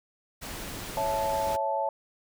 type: noise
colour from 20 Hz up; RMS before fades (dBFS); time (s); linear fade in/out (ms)
pink; -38; 0.41-1.57; 20
type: chord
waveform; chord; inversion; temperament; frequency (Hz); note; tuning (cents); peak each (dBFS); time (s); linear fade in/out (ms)
sine; A major; first; equal with one note detuned; 554.4 / 659.3 / 874.9; C#5 / E5 / A5; 0 / 0 / -10; -31 / -32 / -28; 0.97-1.89; 2
effects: none